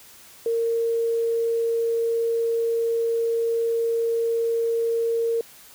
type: tone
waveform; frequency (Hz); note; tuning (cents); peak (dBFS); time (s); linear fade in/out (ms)
sine; 460.7; A#4; -20; -20; 0.46-5.41; 2
effects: white hiss -48 dBFS RMS until 5.74 s